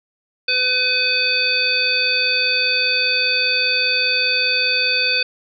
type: harmonic tone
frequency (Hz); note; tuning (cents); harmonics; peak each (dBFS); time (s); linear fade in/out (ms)
505; B4; +39; 1 / 3 / 5 / 7 / 9; -29 / -25 / -19 / -25 / -19; 0.48-5.23; 5
effects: none